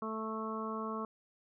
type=harmonic tone; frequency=220 Hz; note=A3; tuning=in tune; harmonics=1 / 2 / 3 / 4 / 5 / 6; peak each=-40 / -42 / -47 / -50 / -40 / -46 dBFS; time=0.02-1.05 s; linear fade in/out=2 ms; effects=none